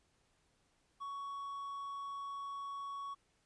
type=tone; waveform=triangle; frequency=1117 Hz; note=C#6; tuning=13 cents sharp; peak=-39 dBFS; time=1-3.15 s; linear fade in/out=20 ms; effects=pink hiss -75 dBFS RMS until 3.45 s + resampled to 22050 Hz